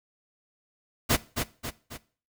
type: noise with echo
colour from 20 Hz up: pink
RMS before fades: -22 dBFS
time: 1.09-1.17 s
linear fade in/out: 20 ms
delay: 270 ms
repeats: 3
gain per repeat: -6 dB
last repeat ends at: 1.98 s
effects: noise-tail reverb RT60 0.4 s tail -19 dB re dry